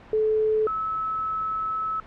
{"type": "tone pair in turn", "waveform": "sine", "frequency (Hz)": [433.6, 1299.3], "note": ["A4", "E6"], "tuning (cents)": [-25, -25], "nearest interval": "octave + perfect fifth", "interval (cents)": 1900, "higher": "second", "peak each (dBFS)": [-19, -24], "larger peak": "first", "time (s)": [[0.13, 0.67], [0.67, 2]], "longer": "second", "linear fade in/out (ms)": 2, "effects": ["pink hiss -46 dBFS RMS until 2.06 s", "low-pass 2000 Hz 12 dB/octave"]}